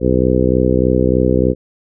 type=harmonic tone; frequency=63.3 Hz; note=B1; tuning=43 cents sharp; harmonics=1 / 2 / 3 / 4 / 5 / 6 / 7 / 8; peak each=-19 / -19 / -19 / -19 / -19 / -19 / -19 / -19 dBFS; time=0-1.55 s; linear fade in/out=50 ms; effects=none